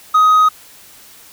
sine tone with hard clipping, 1256 Hz, D#6, 16 cents sharp, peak -8 dBFS, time 0.14-0.49 s, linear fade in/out 10 ms, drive 2 dB, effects white hiss -42 dBFS RMS until 1.32 s

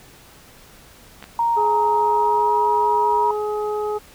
clicks, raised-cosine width 0.3 ms, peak -21 dBFS, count 2, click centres 1.226 / 1.241 s
sine tone with pitch glide, 932.3 to 952.4 Hz, A#5 to A#5, 0 to +37 cents, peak -16 dBFS, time 1.39-3.31 s, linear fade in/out 2 ms, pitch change +37 cents, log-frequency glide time 1.87-2.59 s
harmonic tone, 421.2 Hz, G#4, 24 cents sharp, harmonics 1 / 2 / 3, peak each -22 / -28 / -32 dBFS, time 1.56-3.99 s, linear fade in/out 20 ms
effects pink hiss -47 dBFS RMS until 4.14 s

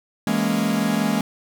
45% pulse chord, A# half-diminished seventh, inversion second, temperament equal, 164.81 / 207.7 / 233.1 / 277.2 Hz, E3 / G#3 / A#3 / C#4, 0 / 0 / 0 / 0 cents, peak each -28 / -22 / -24 / -27 dBFS, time 0.27-1.21 s, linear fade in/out 2 ms, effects none

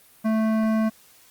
sine tone with hard clipping, 220 Hz, A3, in tune, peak -21 dBFS, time 0.24-0.9 s, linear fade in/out 20 ms, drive 14 dB, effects white hiss -54 dBFS RMS until 1.3 s + Opus 32 kbps

